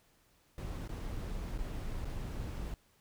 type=noise with dropouts; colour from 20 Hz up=brown; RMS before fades=-39 dBFS; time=0.58-2.74 s; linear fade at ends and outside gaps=1 ms; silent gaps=0.877-0.892 / 1.578-1.588 / 2.047-2.053 s; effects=pink hiss -69 dBFS RMS until 3 s